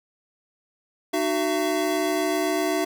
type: tone cluster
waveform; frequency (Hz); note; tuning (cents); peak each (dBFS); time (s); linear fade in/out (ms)
square; 305.7 / 373.6 / 674; D#4 / F#4 / E5; -30 / +17 / +38; -27; 1.13-2.85; 10
effects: none